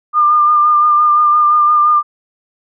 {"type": "tone with vibrato", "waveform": "sine", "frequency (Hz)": 1203, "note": "D6", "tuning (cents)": 41, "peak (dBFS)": -7, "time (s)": [0.13, 2.03], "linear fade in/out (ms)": 50, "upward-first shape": "sine", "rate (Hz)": 5.8, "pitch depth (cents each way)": 23, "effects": []}